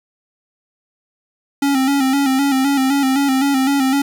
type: tone with vibrato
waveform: square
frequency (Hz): 271.9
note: C#4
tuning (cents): -33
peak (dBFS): -14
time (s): 1.62-4.02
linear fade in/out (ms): 5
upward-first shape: square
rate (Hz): 3.9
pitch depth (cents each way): 53
effects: 7-bit